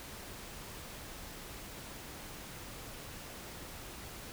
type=silence; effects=pink hiss -47 dBFS RMS until 4.32 s